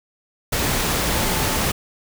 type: tone in noise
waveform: sine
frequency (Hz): 880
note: A5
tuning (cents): 0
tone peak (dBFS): -32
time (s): 1.12-1.59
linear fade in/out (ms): 10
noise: pink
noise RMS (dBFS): -21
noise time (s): 0.52-1.72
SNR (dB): -14
effects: none